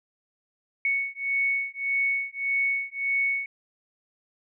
sine beating tone pair, 2217 / 2218.7 Hz, C#7 / C#7, 0 / +1 cents, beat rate 1.7 Hz, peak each -27 / -27 dBFS, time 0.85-3.46 s, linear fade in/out 2 ms, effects none

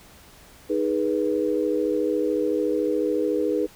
sine chord, G# minor, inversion second, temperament equal with one note detuned, 311.1 / 415.3 / 489.1 Hz, D#4 / G#4 / B4, 0 / 0 / -17 cents, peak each -25 dBFS, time 0.69-3.67 s, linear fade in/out 20 ms, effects pink hiss -50 dBFS RMS until 3.75 s

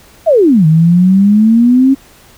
sine exponential two-way sweep, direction down then up, 698.5 to 154.2 to 273.9 Hz, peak -4 dBFS, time 0.26-1.95 s, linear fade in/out 20 ms, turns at 0.66 s, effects pink hiss -42 dBFS RMS until 2.37 s

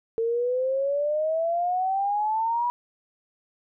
sine exponential sweep, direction up, 450.1 to 977 Hz, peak -22 dBFS, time 0.18-2.7 s, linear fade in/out 0 ms, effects none

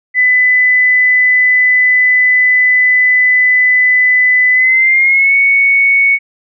sine tone with pitch glide, 2002 to 2221 Hz, B6 to C#7, +23 to +3 cents, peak -6 dBFS, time 0.14-6.19 s, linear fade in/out 50 ms, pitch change +180 cents, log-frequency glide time 4.53-5.35 s, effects none

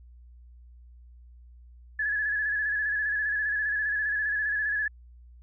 sine tone with vibrato, 1700 Hz, G#6, 40 cents sharp, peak -25 dBFS, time 1.99-4.88 s, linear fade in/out 5 ms, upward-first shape square, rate 15 Hz, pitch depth 36 cents each way, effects added 60 Hz sine -48 dBFS peak until 5.42 s

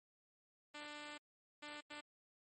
5% pulse tone bursts at uneven times, 296.2 Hz, D4, 15 cents sharp, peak -37 dBFS, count 3, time 0.74-1.18 / 1.62-1.81 / 1.9-2.01 s, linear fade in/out 10 ms, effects MP3 32 kbps

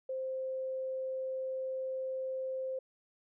sine tone, 523.3 Hz, C5, in tune, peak -34 dBFS, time 0.09-2.79 s, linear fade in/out 5 ms, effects none

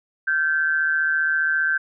sine tone with amplitude modulation, 1553 Hz, G6, 17 cents flat, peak -15 dBFS, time 0.27-1.78 s, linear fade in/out 10 ms, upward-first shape sine, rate 155 Hz, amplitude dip 65%, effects none

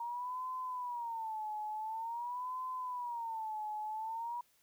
sine tone with vibrato, 932.3 Hz, A#5, in tune, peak -37 dBFS, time 0-4.41 s, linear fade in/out 5 ms, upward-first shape sine, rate 0.47 Hz, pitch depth 160 cents each way, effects white hiss -71 dBFS RMS until 4.62 s

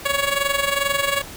10% pulse tone with amplitude modulation, 560 Hz, C#5, 18 cents sharp, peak -8 dBFS, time 0.05-1.22 s, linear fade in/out 10 ms, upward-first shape sine, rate 22.4 Hz, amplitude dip 70%, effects pink hiss -37 dBFS RMS until 1.36 s

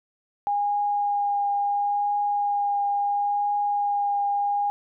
sine tone with vibrato, 815 Hz, G#5, 33 cents flat, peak -21 dBFS, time 0.47-4.7 s, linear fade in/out 0 ms, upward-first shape triangle, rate 0.73 Hz, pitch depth 13 cents each way, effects none

